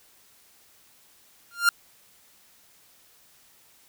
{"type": "tone with exponential growth", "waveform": "45% pulse", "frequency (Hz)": 1396.9, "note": "F6", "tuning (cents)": 0, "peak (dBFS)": -13, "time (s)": [1.51, 1.69], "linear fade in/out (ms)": 2, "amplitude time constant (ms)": 37, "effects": ["white hiss -58 dBFS RMS until 3.88 s"]}